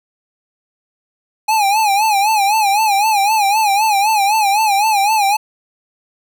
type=tone with vibrato; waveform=square; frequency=833 Hz; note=G#5; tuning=5 cents sharp; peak=-12 dBFS; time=1.48-5.37 s; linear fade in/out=10 ms; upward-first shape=sine; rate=3.9 Hz; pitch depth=110 cents each way; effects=none